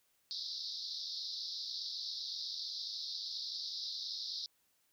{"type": "band-pass noise", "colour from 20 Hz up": "white", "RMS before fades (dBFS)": -42, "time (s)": [0.31, 4.46], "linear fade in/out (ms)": 0, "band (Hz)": [3700, 5300], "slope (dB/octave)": 96, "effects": ["white hiss -75 dBFS RMS until 4.92 s"]}